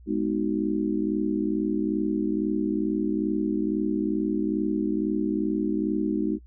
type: chord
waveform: sine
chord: G# minor seventh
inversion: none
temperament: just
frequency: 207.7 / 249.2 / 311.5 / 373.8 Hz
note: G#3 / B3 / D#4 / F#4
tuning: 0 / +16 / +2 / +18 cents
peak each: -28 / -31 / -26 / -31 dBFS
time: 0.06-6.39 s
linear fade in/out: 50 ms
effects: noise-tail reverb RT60 0.1 s tail -22 dB re dry + added 60 Hz sine -46 dBFS peak until 6.46 s